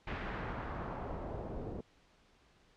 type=noise with low-pass filter sweep; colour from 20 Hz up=pink; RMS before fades=-41 dBFS; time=0.07-1.81 s; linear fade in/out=5 ms; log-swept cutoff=2300 to 470 Hz; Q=1.3; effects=pink hiss -67 dBFS RMS until 2.76 s + low-pass 5000 Hz 12 dB/octave